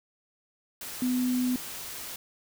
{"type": "tone in noise", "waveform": "sine", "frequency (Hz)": 250.7, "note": "B3", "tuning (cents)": 26, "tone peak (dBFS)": -24, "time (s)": [1.02, 1.56], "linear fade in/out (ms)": 2, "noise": "white", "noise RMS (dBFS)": -39, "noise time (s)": [0.81, 2.16], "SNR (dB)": 12, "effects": []}